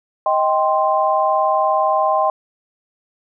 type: chord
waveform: sine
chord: C minor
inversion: first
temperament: just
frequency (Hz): 627.9 / 784.9 / 1046.5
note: Eb5 / G5 / C6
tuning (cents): +16 / +2 / 0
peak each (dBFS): -18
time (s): 0.26-2.3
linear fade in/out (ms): 2
effects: none